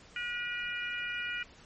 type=harmonic tone; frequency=482.3 Hz; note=B4; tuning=41 cents flat; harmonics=3 / 4 / 5 / 6; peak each=-37 / -41 / -38 / -41 dBFS; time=0.16-1.43 s; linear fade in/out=2 ms; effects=pink hiss -56 dBFS RMS until 1.65 s + MP3 32 kbps